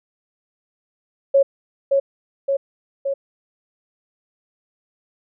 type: tone with echo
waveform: sine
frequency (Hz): 551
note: C#5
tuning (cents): -11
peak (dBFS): -10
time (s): 1.34-1.43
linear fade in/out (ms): 10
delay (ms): 570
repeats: 3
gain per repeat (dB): -3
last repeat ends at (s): 3.14
effects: none